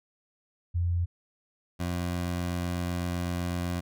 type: tone pair in turn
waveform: sine / 20% pulse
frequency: 86.9 / 87.96 Hz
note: F2 / F2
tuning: -8 / +13 cents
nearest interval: unison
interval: 21 cents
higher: second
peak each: -24 dBFS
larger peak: neither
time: 0.74-1.06 / 1.79-3.81 s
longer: second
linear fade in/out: 20 ms
effects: none